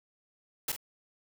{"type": "noise with echo", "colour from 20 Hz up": "white", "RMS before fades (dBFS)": -31, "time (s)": [0.68, 0.72], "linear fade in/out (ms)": 5, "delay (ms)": 44, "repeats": 1, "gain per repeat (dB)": -9, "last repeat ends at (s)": 0.764, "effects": []}